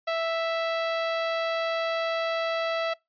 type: tone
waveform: sawtooth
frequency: 659.3 Hz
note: E5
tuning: in tune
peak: -21 dBFS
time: 0.07-2.94 s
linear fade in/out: 10 ms
effects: noise-tail reverb RT60 0.2 s tail -25 dB re dry + resampled to 11025 Hz